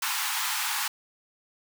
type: high-pass noise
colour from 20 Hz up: pink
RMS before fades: -29 dBFS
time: 0.02-0.88 s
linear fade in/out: 5 ms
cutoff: 810 Hz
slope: 96 dB/octave
effects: none